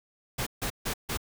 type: noise bursts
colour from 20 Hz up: pink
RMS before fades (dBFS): -31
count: 4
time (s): 0.38-1.174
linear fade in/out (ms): 10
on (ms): 86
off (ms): 150
effects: none